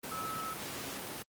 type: tone in noise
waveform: sine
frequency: 1298 Hz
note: E6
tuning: 27 cents flat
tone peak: -37 dBFS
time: 0.11-0.54 s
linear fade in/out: 10 ms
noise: pink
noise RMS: -40 dBFS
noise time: 0.03-1.23 s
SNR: 0 dB
effects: high-pass 150 Hz 12 dB/octave + Opus 24 kbps